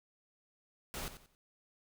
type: noise with echo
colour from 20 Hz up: pink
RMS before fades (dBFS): -41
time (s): 0.94-1.08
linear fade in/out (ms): 0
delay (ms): 90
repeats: 3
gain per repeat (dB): -11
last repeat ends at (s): 1.35
effects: none